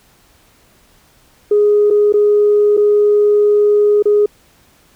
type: tone with dropouts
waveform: sine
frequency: 415.3 Hz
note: G#4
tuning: in tune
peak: -7 dBFS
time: 1.51-4.26 s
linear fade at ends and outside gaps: 5 ms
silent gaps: 1.903-1.907 / 2.125-2.138 / 2.769-2.774 / 4.025-4.055 s
effects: tanh soft clip ceiling -3 dBFS + pink hiss -51 dBFS RMS until 4.95 s